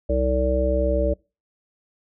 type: harmonic tone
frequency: 64.2 Hz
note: C2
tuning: 32 cents flat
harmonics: 1 / 3 / 5 / 7 / 9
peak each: -22 / -32 / -28 / -27 / -22 dBFS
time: 0.09-1.14 s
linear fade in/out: 10 ms
effects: noise-tail reverb RT60 0.3 s tail -25 dB re dry